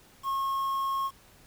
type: tone with quantisation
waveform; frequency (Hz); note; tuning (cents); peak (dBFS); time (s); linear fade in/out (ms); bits
triangle; 1085; C#6; -37; -25; 0.23-1.11; 50; 8
effects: pink hiss -57 dBFS RMS until 1.46 s